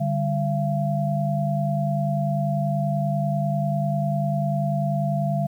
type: tone cluster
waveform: sine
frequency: 146.1 / 196.3 / 681 Hz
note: D3 / G3 / F5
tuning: -9 / +3 / -44 cents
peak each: -23 / -27 / -26 dBFS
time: 0-5.47 s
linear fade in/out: 10 ms
effects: 9-bit